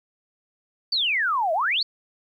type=exponential two-way sweep; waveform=sine; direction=down then up; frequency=4689 to 616 to 4689 Hz; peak=-20 dBFS; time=0.92-1.83 s; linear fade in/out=5 ms; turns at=1.53 s; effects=10-bit